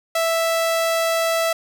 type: tone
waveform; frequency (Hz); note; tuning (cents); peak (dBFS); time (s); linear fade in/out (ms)
sawtooth; 659.3; E5; 0; -14; 0.15-1.53; 5
effects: none